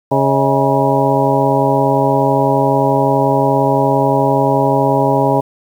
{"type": "harmonic tone with a mistuned harmonic", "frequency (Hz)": 137.6, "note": "C#3", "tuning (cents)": -12, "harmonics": [1, 2, 3, 4, 5, 6, 7], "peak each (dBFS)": [-18, -18, -18, -18, -18, -18, -18], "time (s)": [0.11, 5.41], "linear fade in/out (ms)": 10, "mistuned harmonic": 5, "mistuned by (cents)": -120, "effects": ["7-bit"]}